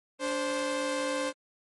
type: tone pair together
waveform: sawtooth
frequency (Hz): 290 / 524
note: D4 / C5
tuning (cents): -22 / +2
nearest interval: minor seventh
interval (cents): 1024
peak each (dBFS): -30 / -26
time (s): 0.19-1.33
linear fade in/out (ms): 50
effects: MP3 48 kbps